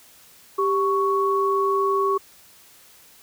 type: tone pair together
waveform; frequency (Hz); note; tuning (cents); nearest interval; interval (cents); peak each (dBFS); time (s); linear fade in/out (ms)
sine; 393.2 / 1112.1; G4 / C#6; +5 / +5; octave + tritone; 1800; -21; 0.58-2.18; 10
effects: white hiss -51 dBFS RMS until 3.22 s